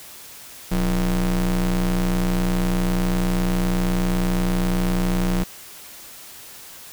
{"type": "ring-modulated tone", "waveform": "square", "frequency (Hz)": 76, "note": "D#2", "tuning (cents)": -40, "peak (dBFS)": -16, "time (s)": [0.71, 5.44], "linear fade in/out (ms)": 10, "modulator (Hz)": 106, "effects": ["white hiss -41 dBFS RMS until 6.92 s"]}